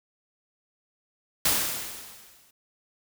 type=noise with exponential decay; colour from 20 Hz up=white; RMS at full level=-21 dBFS; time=1.45-2.51 s; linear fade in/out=5 ms; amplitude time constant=230 ms; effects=none